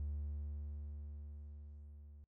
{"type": "tone with level ramp", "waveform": "triangle", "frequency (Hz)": 73.42, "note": "D2", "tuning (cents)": 0, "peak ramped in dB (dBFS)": [-35, -52], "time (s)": [0, 2.24], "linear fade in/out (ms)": 0, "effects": ["noise-tail reverb RT60 0.1 s tail -26 dB re dry", "tanh soft clip ceiling -32 dBFS"]}